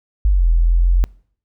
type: exponential two-way sweep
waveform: sine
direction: down then up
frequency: 52.5 to 41.2 to 44.73 Hz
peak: -10 dBFS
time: 0.25-1.04 s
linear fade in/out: 0 ms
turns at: 0.48 s
effects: noise-tail reverb RT60 0.6 s tail -26 dB re dry